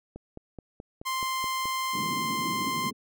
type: click train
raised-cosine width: 2 ms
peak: -27 dBFS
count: 8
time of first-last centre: 0.16-1.656 s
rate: 4.68 Hz
type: tone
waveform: sawtooth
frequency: 1046.5 Hz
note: C6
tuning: in tune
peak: -24 dBFS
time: 1.05-2.91 s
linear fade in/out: 20 ms
type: band-pass noise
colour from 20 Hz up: pink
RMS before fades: -36 dBFS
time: 1.93-2.93 s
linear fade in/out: 20 ms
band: 160 to 310 Hz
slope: 24 dB/octave
effects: none